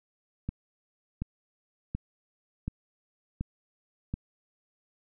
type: click train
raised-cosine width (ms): 5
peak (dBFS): -19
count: 6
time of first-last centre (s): 0.49-4.14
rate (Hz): 1.37
effects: none

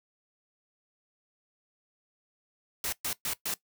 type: noise bursts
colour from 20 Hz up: white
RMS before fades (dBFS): -32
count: 4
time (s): 2.84-3.54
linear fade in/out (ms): 2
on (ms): 85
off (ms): 120
effects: noise-tail reverb RT60 0.1 s tail -18 dB re dry

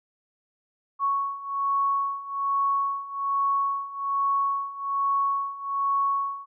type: beating tone pair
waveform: sine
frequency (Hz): 1108.7 / 1109.9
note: C#6 / C#6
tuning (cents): 0 / +2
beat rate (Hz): 1.2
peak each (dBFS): -28 / -25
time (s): 0.99-6.46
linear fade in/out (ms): 50
effects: none

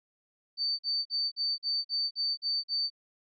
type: tone bursts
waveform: sine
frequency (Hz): 4571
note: D8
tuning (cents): -48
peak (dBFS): -27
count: 9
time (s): 0.57-2.902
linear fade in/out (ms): 50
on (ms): 220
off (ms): 44
effects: none

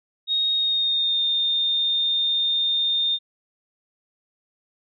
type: tone with pitch glide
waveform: sine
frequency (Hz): 3736 to 3638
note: A#7 to A#7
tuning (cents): +3 to -43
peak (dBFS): -19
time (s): 0.27-3.19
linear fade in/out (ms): 50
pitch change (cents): -46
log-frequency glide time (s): 0.54-1.22
effects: none

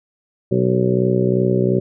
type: harmonic tone with a mistuned harmonic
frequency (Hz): 62.8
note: B1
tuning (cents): +30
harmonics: 2 / 3 / 4 / 5 / 6 / 7 / 8 / 9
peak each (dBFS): -20 / -20 / -25 / -28 / -18 / -26 / -29 / -26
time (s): 0.51-1.8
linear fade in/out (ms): 10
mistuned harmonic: 9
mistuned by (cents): -19
effects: none

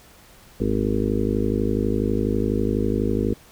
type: harmonic tone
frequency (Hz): 52.1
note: G#1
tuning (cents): +6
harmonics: 1 / 2 / 4 / 5 / 6 / 7 / 8 / 9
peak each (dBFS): -28 / -27 / -26 / -26 / -31 / -28 / -28 / -30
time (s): 0.6-3.34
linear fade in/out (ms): 5
effects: pink hiss -50 dBFS RMS until 3.51 s

